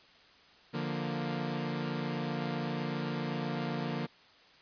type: chord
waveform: sawtooth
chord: Bb major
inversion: first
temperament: equal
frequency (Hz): 146.83 / 174.61 / 233.1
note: D3 / F3 / Bb3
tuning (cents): 0 / 0 / 0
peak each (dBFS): -33 / -34 / -33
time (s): 0.73-4.07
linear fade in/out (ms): 20
effects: white hiss -59 dBFS RMS until 4.61 s + resampled to 11025 Hz